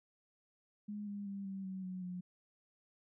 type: tone with pitch steps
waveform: sine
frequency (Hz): 207.7 / 202.8 / 198.09 / 193.46 / 188.93 / 184.51 / 180.19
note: G#3 / G#3 / G3 / G3 / F#3 / F#3 / F#3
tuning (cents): 0 / -41 / +18 / -23 / +36 / -5 / -46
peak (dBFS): -40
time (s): 0.88-2.21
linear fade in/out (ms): 10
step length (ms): 190
effects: none